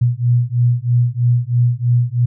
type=beating tone pair; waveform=sine; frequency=119.7 / 122.8 Hz; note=A#2 / B2; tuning=+46 / -9 cents; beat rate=3.1 Hz; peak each=-15 / -15 dBFS; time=0.01-2.26 s; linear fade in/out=10 ms; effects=none